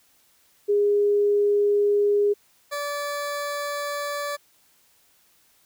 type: tone pair in turn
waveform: sine / 20% pulse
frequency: 410 / 578.3 Hz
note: G#4 / D5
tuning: -22 / -27 cents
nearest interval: tritone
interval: 595 cents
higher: second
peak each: -17 / -22 dBFS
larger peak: first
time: 0.68-2.34 / 2.71-4.37 s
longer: neither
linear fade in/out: 20 ms
effects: white hiss -61 dBFS RMS until 5.65 s